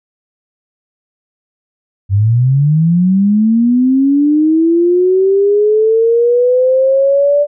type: linear sweep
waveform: sine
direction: up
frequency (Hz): 94.5 to 587.3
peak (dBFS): -7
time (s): 2.09-7.47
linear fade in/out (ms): 50
effects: none